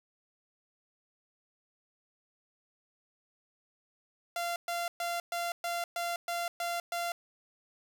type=tone bursts; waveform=sawtooth; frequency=690 Hz; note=F5; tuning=21 cents flat; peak=-28 dBFS; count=9; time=4.36-7.12 s; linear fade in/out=2 ms; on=200 ms; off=120 ms; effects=none